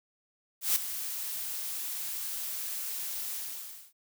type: noise with ADSR envelope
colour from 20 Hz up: blue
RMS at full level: -24 dBFS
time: 0.61-3.93 s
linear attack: 150 ms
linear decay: 3 ms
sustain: -12 dB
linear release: 600 ms
effects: none